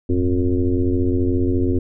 sine tone with frequency modulation, 175.3 Hz, F3, 7 cents sharp, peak -15 dBFS, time 0.09-1.79 s, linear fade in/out 5 ms, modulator 91.3 Hz, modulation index 2.4, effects none

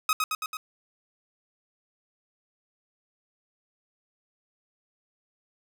sawtooth tone with echo, 1264 Hz, D#6, 27 cents sharp, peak -17 dBFS, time 0.09-0.13 s, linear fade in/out 2 ms, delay 110 ms, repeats 4, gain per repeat -3 dB, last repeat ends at 0.57 s, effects none

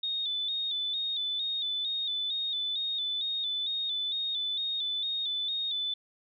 sine tone with vibrato, 3608 Hz, A7, 43 cents sharp, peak -29 dBFS, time 0.03-5.94 s, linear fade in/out 5 ms, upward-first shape square, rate 2.2 Hz, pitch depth 51 cents each way, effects none

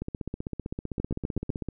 two click trains, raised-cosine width 3 ms, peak -16 / -19 dBFS, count 5 / 27, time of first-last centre 1-1.502 / 0.02-1.687 s, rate 7.97 / 15.6 Hz, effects none

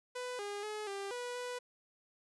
sawtooth tone with pitch steps, 497.9 / 407.9 / 424.9 / 396.4 / 489.6 / 493.5 Hz, B4 / G#4 / G#4 / G4 / B4 / B4, +14 / -31 / +40 / +19 / -15 / -1 cents, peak -35 dBFS, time 0.15-1.59 s, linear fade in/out 10 ms, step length 240 ms, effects resampled to 24000 Hz

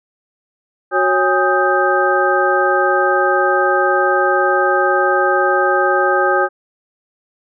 sine tone cluster, 369.9 / 552 / 818 / 1250 / 1569 Hz, F#4 / C#5 / G#5 / D#6 / G6, 0 / -7 / -26 / +8 / +1 cents, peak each -18 dBFS, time 0.91-6.49 s, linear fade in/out 50 ms, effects none

